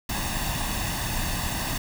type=noise with comb filter; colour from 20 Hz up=pink; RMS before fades=-28 dBFS; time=0.09-1.78 s; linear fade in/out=5 ms; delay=1.1 ms; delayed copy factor=+0.65; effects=none